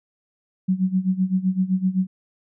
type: tone with tremolo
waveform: sine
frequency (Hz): 186.9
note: F#3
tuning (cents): +18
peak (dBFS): -15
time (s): 0.68-2.07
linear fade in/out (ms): 10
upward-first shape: sine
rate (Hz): 7.8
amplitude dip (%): 85
effects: none